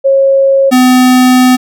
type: tone pair in turn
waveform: sine / square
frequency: 544 / 253.3 Hz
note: C#5 / B3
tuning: -33 / +44 cents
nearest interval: octave + minor second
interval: 1323 cents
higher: first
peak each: -4 dBFS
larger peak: neither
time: 0.04-0.71 / 0.71-1.57 s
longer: second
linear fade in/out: 20 ms
effects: none